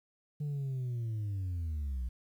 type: linear sweep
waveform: sine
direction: down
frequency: 150 to 58.4 Hz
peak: -30 dBFS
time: 0.4-2.09 s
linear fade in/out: 10 ms
effects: tanh soft clip ceiling -32 dBFS + 11-bit